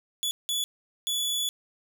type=tone bursts at uneven times; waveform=sawtooth; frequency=3429 Hz; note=A7; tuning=45 cents flat; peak=-23 dBFS; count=3; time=0.23-0.31 / 0.49-0.64 / 1.07-1.49 s; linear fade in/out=0 ms; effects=none